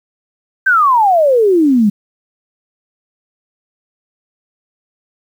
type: exponential sweep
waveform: sine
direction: down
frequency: 1591 to 196.7 Hz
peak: -7 dBFS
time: 0.66-1.9 s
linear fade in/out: 10 ms
effects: 7-bit